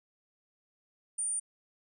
sine tone, 9060 Hz, C#9, 37 cents sharp, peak -30 dBFS, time 1.18-1.4 s, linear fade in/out 10 ms, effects none

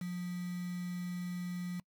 sine tone with quantisation, 177.9 Hz, F3, 32 cents sharp, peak -36 dBFS, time 0.01-1.8 s, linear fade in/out 5 ms, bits 8, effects noise-tail reverb RT60 0.1 s tail -25 dB re dry

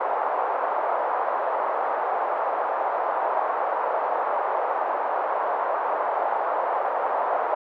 white band-pass noise, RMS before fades -25 dBFS, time 0-7.55 s, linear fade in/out 10 ms, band 560 to 1000 Hz, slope 24 dB/octave, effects none

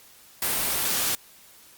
white noise, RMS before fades -25 dBFS, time 0.42-1.15 s, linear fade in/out 2 ms, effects white hiss -52 dBFS RMS until 1.77 s + Opus 48 kbps

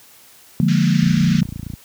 sine chord, Bb dominant seventh, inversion first, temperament equal, 146.83 / 174.61 / 207.7 / 233.1 Hz, D3 / F3 / Ab3 / Bb3, 0 / 0 / 0 / 0 cents, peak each -18 / -16 / -20 / -20 dBFS, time 0.6-1.43 s, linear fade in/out 0 ms
pink band-pass noise, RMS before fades -32 dBFS, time 0.68-1.41 s, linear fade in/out 5 ms, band 1400 to 6400 Hz, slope 48 dB/octave
click train, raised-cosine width 5 ms, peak -15 dBFS, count 21, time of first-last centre 1.03-1.737 s, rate 28.3 Hz
effects white hiss -47 dBFS RMS until 1.84 s + high-pass 60 Hz 12 dB/octave

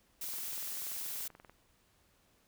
blue noise, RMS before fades -40 dBFS, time 0.21-1.28 s, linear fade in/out 5 ms
click train, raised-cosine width 0.5 ms, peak -38 dBFS, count 27, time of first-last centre 0.24-1.496 s, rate 20.7 Hz
effects pink hiss -70 dBFS RMS until 2.47 s

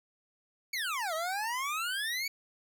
25% pulse exponential two-way sweep, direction down then up, 2289 to 622 to 2289 Hz, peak -28 dBFS, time 0.73-2.28 s, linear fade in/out 5 ms, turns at 1.14 s, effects none

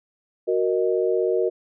sine chord, D# minor, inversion first, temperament equal, 370 / 466.2 / 622.3 Hz, F#4 / A#4 / D#5, 0 / 0 / 0 cents, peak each -22 / -22 / -27 dBFS, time 0.47-1.5 s, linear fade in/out 20 ms, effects none

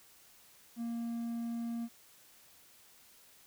triangle tone, 233.1 Hz, A#3, in tune, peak -33 dBFS, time 0.76-1.89 s, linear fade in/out 50 ms, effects white hiss -61 dBFS RMS until 3.46 s

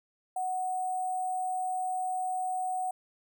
sine tone with sample-and-hold, 740 Hz, F#5, in tune, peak -29 dBFS, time 0.36-2.91 s, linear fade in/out 5 ms, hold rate 8820 Hz, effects none

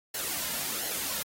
white noise with flanger, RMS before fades -33 dBFS, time 0.14-1.23 s, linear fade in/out 5 ms, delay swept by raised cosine 0.82 to 2.62 ms, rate 1.4 Hz, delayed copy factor -0.55, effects AAC 48 kbps

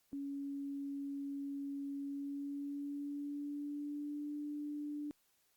sine tone with pitch glide, 280 to 294.4 Hz, C#4 to D4, +18 to +4 cents, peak -39 dBFS, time 0.13-5.11 s, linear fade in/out 0 ms, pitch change +86 cents, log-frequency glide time 2-4.35 s, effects white hiss -75 dBFS RMS until 5.56 s + Opus 48 kbps

